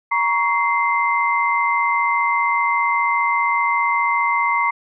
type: tone cluster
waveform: sine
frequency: 942 / 1117 / 2082 Hz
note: A#5 / C#6 / C7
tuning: +18 / +13 / -9 cents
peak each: -20 dBFS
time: 0.11-4.71 s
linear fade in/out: 10 ms
effects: none